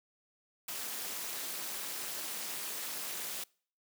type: noise with amplitude modulation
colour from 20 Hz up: white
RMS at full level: -36 dBFS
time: 0.68-3.44 s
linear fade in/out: 5 ms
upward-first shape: sine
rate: 245 Hz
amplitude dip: 80%
effects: noise-tail reverb RT60 0.5 s tail -26 dB re dry + high-pass 200 Hz 12 dB/octave